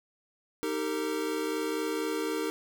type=chord; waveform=square; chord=Eb major; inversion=none; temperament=equal with one note detuned; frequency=311.1 / 392 / 456 Hz; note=Eb4 / G4 / Bb4; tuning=0 / 0 / -38 cents; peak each=-34 / -36 / -34 dBFS; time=0.63-2.5 s; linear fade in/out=0 ms; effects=none